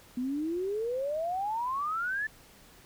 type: exponential sweep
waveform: sine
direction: up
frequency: 242.1 to 1772 Hz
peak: -29 dBFS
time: 0.17-2.27 s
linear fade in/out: 5 ms
effects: pink hiss -56 dBFS RMS until 2.85 s